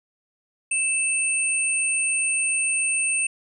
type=tone pair together; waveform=sine; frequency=2637 / 8870 Hz; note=E7 / C#9; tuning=0 / 0 cents; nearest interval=octave + major sixth; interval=2100 cents; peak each=-23 dBFS; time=0.71-3.27 s; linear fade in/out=5 ms; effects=none